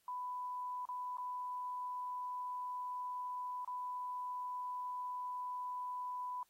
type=tone with dropouts; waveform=sine; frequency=995 Hz; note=B5; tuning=13 cents sharp; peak=-39 dBFS; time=0.08-6.43 s; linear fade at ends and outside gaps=2 ms; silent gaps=0.854-0.888 / 1.171-1.182 / 3.648-3.675 s; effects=white hiss -75 dBFS RMS until 6.49 s + AAC 48 kbps